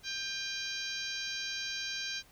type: harmonic tone with a mistuned harmonic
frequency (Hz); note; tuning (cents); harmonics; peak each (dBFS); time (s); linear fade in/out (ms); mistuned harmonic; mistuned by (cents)
790; G5; +13; 2 / 3 / 4 / 5 / 6 / 7 / 8; -42 / -43 / -43 / -41 / -43 / -44 / -46; 0.03-2.23; 50; 3; +41
effects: pink hiss -61 dBFS RMS until 2.31 s